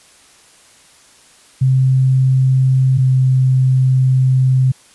sine tone pair in turn, 131.1 / 130.12 Hz, C3 / C3, +4 / -9 cents, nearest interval unison, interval 13 cents, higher first, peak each -9 dBFS, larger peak neither, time 1.61-2.98 / 2.98-4.72 s, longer second, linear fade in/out 10 ms, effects white hiss -47 dBFS RMS until 4.94 s + resampled to 24000 Hz

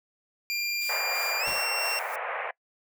25% pulse tone with pitch glide, 2390 to 2730 Hz, D7 to F7, +30 to -40 cents, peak -24 dBFS, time 0.5-1.99 s, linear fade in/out 0 ms, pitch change +230 cents, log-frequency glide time 1.39-1.46 s
blue noise with tremolo, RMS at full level -40 dBFS, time 0.81-2.16 s, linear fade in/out 5 ms, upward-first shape sine, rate 3 Hz, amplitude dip 65%
pink band-pass noise, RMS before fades -33 dBFS, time 0.89-2.51 s, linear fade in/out 5 ms, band 520 to 2400 Hz, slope 48 dB/octave
pink noise with exponential decay, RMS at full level -36 dBFS, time 1.47-1.71 s, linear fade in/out 1 ms, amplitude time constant 51 ms
effects noise-tail reverb RT60 0.1 s tail -24 dB re dry

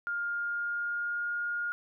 sine tone with pitch glide, 1409 to 1422.9 Hz, F6 to F6, +15 to +32 cents, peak -30 dBFS, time 0.07-1.72 s, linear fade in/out 0 ms, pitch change +17 cents, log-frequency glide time 0.26-1.32 s, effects none

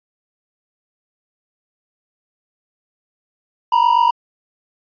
triangle tone pair together, 932 / 979.8 Hz, A#5 / B5, -1 / -14 cents, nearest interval minor second, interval 87 cents, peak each -12 dBFS, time 3.72-4.11 s, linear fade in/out 5 ms, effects resampled to 11025 Hz

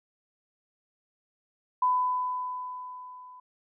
sine tone with level ramp, 1002 Hz, B5, 25 cents sharp, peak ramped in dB -20 to -46 dBFS, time 1.82-3.4 s, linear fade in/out 5 ms, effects none

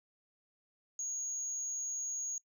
sine tone, 6645 Hz, G#8, in tune, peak -35 dBFS, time 0.99-2.38 s, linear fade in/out 2 ms, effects noise-tail reverb RT60 0.1 s tail -20 dB re dry + tanh soft clip ceiling -31 dBFS

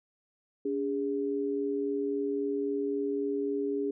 sine tone pair together, 284.6 / 408.3 Hz, C#4 / G#4, +46 / -29 cents, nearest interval tritone, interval 625 cents, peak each -32 / -30 dBFS, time 0.65-3.91 s, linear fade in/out 5 ms, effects none

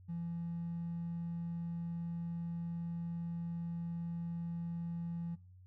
triangle tone with hard clipping, 169.5 Hz, E3, 49 cents sharp, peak -38 dBFS, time 0.08-5.36 s, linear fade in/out 20 ms, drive 4 dB, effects noise-tail reverb RT60 0.4 s tail -20 dB re dry + added 92 Hz sine -55 dBFS peak until 5.66 s

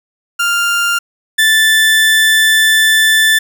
30% pulse tone pair in turn, 1396.9 / 1760 Hz, F6 / A6, 0 / 0 cents, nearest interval major third, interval 400 cents, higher second, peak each -9 / -5 dBFS, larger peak second, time 0.39-0.99 / 1.38-3.39 s, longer second, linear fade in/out 10 ms, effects none

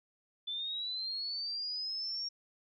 sine linear sweep, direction up, 3491 to 5580 Hz, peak -35 dBFS, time 0.47-2.29 s, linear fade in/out 10 ms, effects none

